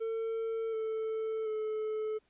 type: tone with pitch steps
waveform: triangle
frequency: 449.9 / 441.2 / 432.6 Hz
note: A4 / A4 / A4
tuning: +39 / +5 / -29 cents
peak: -30 dBFS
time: 0-2.19 s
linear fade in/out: 20 ms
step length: 730 ms
effects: pink hiss -72 dBFS RMS until 2.29 s + resampled to 8000 Hz